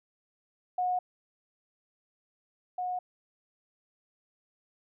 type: tone pair in turn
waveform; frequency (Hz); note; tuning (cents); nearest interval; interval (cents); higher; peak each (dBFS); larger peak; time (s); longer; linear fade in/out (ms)
sine; 727 / 727; F#5 / F#5; -31 / -31; unison; 0; neither; -26 / -30; first; 0.78-0.99 / 2.78-2.99; neither; 5
effects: none